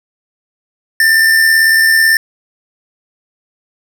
square tone with amplitude modulation, 1790 Hz, A6, 29 cents sharp, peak -6 dBFS, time 1-2.17 s, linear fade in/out 2 ms, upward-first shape sine, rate 78.1 Hz, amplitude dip 35%, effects none

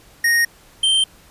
square tone pair in turn, 1863 / 3133 Hz, A#6 / G7, -2 / -2 cents, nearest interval major sixth, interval 900 cents, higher second, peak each -14 dBFS, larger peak neither, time 0.24-0.45 / 0.83-1.04 s, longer neither, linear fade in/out 5 ms, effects pink hiss -49 dBFS RMS until 1.3 s + resampled to 32000 Hz

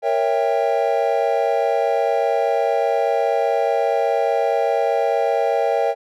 triangle chord, A# diminished seventh, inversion none, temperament equal with one note detuned, 466.2 / 554.4 / 659.3 / 795.4 Hz, A#4 / C#5 / E5 / G5, 0 / 0 / 0 / +25 cents, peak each -20 dBFS, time 0.02-5.95 s, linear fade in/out 50 ms, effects none

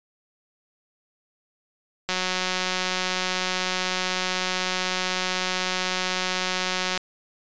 click train, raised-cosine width 0.2 ms, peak -8 dBFS, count 900, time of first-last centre 2.09-6.976 s, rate 184 Hz, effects resampled to 16000 Hz

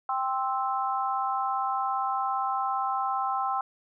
harmonic tone, 262.5 Hz, C4, 6 cents sharp, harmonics 3 / 4 / 5, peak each -29 / -30 / -31 dBFS, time 0.09-3.61 s, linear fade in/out 2 ms, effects none

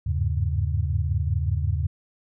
sine tone cluster, 79.6 / 98.6 / 104.1 / 136.3 Hz, D#2 / G2 / G#2 / C#3, +40 / +11 / +5 / -29 cents, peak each -24 / -27 / -30 / -29 dBFS, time 0.06-1.87 s, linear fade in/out 10 ms, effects none

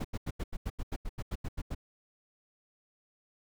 brown noise bursts, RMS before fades -34 dBFS, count 14, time 0-1.749 s, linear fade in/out 10 ms, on 46 ms, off 85 ms, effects none

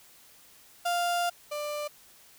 35% pulse tone pair in turn, 698.5 / 592.6 Hz, F5 / D5, 0 / +15 cents, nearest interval minor third, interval 285 cents, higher first, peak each -24 / -30 dBFS, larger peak first, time 0.85-1.3 / 1.51-1.88 s, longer first, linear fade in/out 10 ms, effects white hiss -56 dBFS RMS until 2.38 s

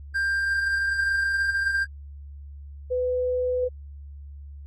triangle / sine tone pair in turn, 1589 / 501.4 Hz, G6 / B4, +23 / +26 cents, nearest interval octave + minor sixth, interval 1997 cents, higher first, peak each -20 / -22 dBFS, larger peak first, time 0.14-1.85 / 2.9-3.69 s, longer first, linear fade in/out 20 ms, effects added 71 Hz sine -38 dBFS peak until 4.66 s + AAC 32 kbps

